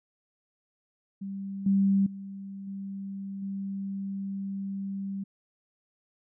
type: tone with level steps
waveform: sine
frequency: 196 Hz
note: G3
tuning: in tune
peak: -33 / -20 / -37 / -34 / -31 dBFS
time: 1.21-5.24 s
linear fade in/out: 10 ms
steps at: 1.66 / 2.06 / 2.67 / 3.42 s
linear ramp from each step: 5 ms
effects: none